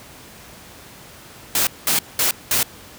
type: noise bursts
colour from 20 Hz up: white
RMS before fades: -18 dBFS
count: 4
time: 1.55-2.63 s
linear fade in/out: 2 ms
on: 120 ms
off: 200 ms
effects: pink hiss -42 dBFS RMS until 2.98 s + high-pass 60 Hz 12 dB/octave